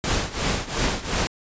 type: noise with tremolo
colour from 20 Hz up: pink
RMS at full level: -21 dBFS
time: 0.04-1.27 s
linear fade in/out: 0 ms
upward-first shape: triangle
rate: 2.8 Hz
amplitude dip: 85%
effects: resampled to 16000 Hz